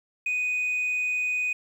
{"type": "tone", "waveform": "sine", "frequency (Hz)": 2489, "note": "D#7", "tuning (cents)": 0, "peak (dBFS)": -22, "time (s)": [0.26, 1.53], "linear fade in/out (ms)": 5, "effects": ["tanh soft clip ceiling -22 dBFS", "9-bit"]}